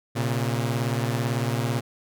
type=beating tone pair; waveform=sawtooth; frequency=117.5 / 135.5 Hz; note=A#2 / C#3; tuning=+14 / -39 cents; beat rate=18 Hz; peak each=-21 / -24 dBFS; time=0.15-1.81 s; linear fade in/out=20 ms; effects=none